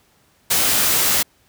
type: noise with comb filter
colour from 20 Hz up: white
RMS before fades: -17 dBFS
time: 0.5-1.23 s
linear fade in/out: 10 ms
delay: 17 ms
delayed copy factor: +0.6
effects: pink hiss -58 dBFS RMS until 1.48 s + high-pass 60 Hz 12 dB/octave